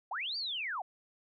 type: linear two-way sweep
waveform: sine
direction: up then down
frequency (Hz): 664 to 4751 to 664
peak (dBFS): -34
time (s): 0.11-0.82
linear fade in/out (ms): 5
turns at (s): 0.37
effects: none